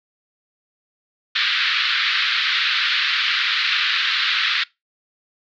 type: band-pass noise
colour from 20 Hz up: white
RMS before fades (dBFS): -20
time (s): 1.35-4.64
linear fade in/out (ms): 10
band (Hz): 1300 to 4200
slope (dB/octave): 48
effects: noise-tail reverb RT60 0.2 s tail -22 dB re dry